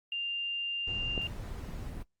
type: tone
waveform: sine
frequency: 2794 Hz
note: F7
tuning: in tune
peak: -31 dBFS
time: 0.12-1.27 s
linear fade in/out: 2 ms
type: noise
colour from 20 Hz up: brown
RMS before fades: -40 dBFS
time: 0.87-2.03 s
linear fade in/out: 5 ms
type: click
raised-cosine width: 2 ms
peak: -21 dBFS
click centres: 1.178 s
effects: noise-tail reverb RT60 0.1 s tail -18 dB re dry + Opus 24 kbps